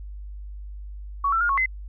sine tone with pitch steps, 1122 / 1340 / 1419 / 1103 / 2051 Hz, C#6 / E6 / F6 / C#6 / C7, +21 / +28 / +27 / -9 / -35 cents, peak -19 dBFS, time 1.24-1.66 s, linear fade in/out 5 ms, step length 84 ms, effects added 50 Hz sine -34 dBFS peak until 1.88 s

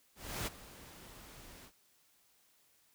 pink noise with ADSR envelope, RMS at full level -37 dBFS, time 0.15-1.72 s, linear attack 320 ms, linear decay 19 ms, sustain -17 dB, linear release 75 ms, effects white hiss -70 dBFS RMS until 2.94 s

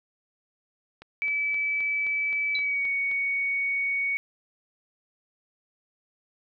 click train, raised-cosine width 0.3 ms, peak -28 dBFS, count 9, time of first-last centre 1.02-3.114 s, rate 3.82 Hz
sine tone with pitch glide, 2301 to 2233 Hz, D7 to C#7, -36 to +12 cents, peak -24 dBFS, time 1.22-4.17 s, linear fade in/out 0 ms, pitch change -52 cents, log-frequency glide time 2.53-2.88 s
sine tone with exponential decay, 3953 Hz, B7, 1 cent sharp, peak -25 dBFS, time 2.55-2.65 s, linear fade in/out 2 ms, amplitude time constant 21 ms
effects none

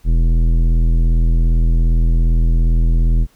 sine tone with tanh clipping, 41.28 Hz, E1, 3 cents sharp, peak -12 dBFS, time 0.04-3.27 s, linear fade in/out 50 ms, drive 13 dB, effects pink hiss -55 dBFS RMS until 3.35 s

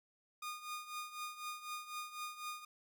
sawtooth tone with tremolo, 1224 Hz, D#6, 29 cents flat, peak -36 dBFS, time 0.42-2.65 s, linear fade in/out 5 ms, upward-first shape triangle, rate 4 Hz, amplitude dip 80%, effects none

